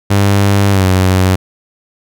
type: tone with pitch glide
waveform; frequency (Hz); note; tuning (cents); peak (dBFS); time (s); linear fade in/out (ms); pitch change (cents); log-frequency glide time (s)
sawtooth; 100 to 93.3; G2 to F#2; +35 to +15; -4; 0.1-1.36; 10; -120; 0.71-0.84
effects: none